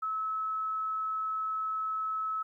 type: tone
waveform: sine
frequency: 1296 Hz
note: E6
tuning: 30 cents flat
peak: -30 dBFS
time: 0.02-2.43 s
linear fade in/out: 10 ms
effects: 12-bit